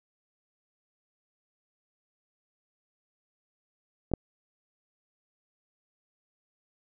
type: clicks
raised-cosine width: 2 ms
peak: -27 / -9 dBFS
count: 2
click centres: 4.116 / 4.137 s
effects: none